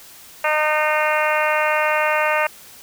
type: harmonic tone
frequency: 305.6 Hz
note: D#4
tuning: 31 cents flat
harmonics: 2 / 3 / 4 / 5 / 6 / 7 / 8 / 9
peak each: -21 / -23 / -24 / -25 / -26 / -26 / -27 / -28 dBFS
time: 0.44-2.47 s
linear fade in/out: 5 ms
effects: white hiss -43 dBFS RMS until 2.82 s